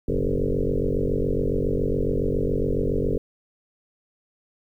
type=tone with frequency modulation; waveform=sine; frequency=206.7 Hz; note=G#3; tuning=8 cents flat; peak=-20 dBFS; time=0.08-3.18 s; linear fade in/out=5 ms; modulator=47.2 Hz; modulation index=6; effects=10-bit